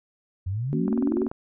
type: exponential sweep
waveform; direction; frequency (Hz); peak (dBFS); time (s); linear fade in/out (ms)
sine; up; 87.31 to 398.9; -25; 0.46-1.24; 10
type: chord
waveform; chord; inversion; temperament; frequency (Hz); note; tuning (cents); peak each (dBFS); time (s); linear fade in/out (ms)
sine; F# major; first; just; 231.2 / 277.5 / 370; A#3 / C#4 / F#4; -14 / +2 / 0; -27 / -28 / -31; 0.73-1.28; 0
type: click train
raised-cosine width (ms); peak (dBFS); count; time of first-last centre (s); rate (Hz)
1; -22; 10; 0.88-1.315; 20.7
effects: none